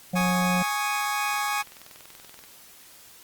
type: harmonic tone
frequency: 180.8 Hz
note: F#3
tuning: 40 cents flat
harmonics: 1 / 3 / 4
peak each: -23 / -33 / -35 dBFS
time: 0.13-0.63 s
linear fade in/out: 10 ms
type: chord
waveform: 25% pulse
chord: Ab suspended fourth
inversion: none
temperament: equal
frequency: 830.6 / 1108.7 / 1244.5 Hz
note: Ab5 / Db6 / Eb6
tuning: 0 / 0 / 0 cents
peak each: -24 / -26 / -28 dBFS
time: 0.15-1.63 s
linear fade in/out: 20 ms
type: click train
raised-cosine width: 0.2 ms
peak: -28 dBFS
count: 25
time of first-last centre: 1.29-2.438 s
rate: 20.9 Hz
effects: white hiss -50 dBFS RMS until 3.23 s + Opus 48 kbps